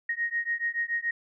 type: beating tone pair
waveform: sine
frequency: 1867 / 1874 Hz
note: A#6 / A#6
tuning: +2 / +9 cents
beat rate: 7 Hz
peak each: -30 dBFS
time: 0.09-1.11 s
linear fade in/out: 5 ms
effects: none